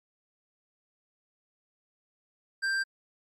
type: tone with tanh clipping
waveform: sine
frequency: 1578 Hz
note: G6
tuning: 11 cents sharp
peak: -28 dBFS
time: 2.62-2.84 s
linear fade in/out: 20 ms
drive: 16 dB
effects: low-pass 8000 Hz 12 dB/octave + MP3 96 kbps